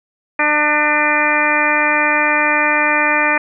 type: harmonic tone with a mistuned harmonic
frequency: 299.3 Hz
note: D4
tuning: 33 cents sharp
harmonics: 1 / 2 / 3 / 4 / 5 / 6 / 7 / 8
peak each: -24 / -22 / -20 / -21 / -22 / -18 / -21 / -18 dBFS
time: 0.39-3.38 s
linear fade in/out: 5 ms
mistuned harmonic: 7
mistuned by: -47 cents
effects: none